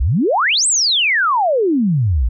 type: exponential two-way sweep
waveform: sine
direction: up then down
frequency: 51.91 to 8540 to 51.91 Hz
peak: -12 dBFS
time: 0-2.29 s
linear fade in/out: 10 ms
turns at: 0.67 s
effects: none